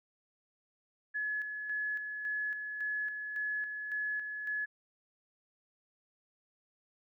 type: tone with tremolo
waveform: sine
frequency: 1702 Hz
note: G#6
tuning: 42 cents sharp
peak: -32 dBFS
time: 1.14-4.66 s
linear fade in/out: 20 ms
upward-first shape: square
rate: 1.8 Hz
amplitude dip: 45%
effects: none